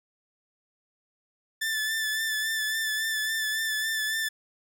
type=tone with vibrato; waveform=sawtooth; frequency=1758 Hz; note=A6; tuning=2 cents flat; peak=-23 dBFS; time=1.61-4.29 s; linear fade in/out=10 ms; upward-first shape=sine; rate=3.6 Hz; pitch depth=29 cents each way; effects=none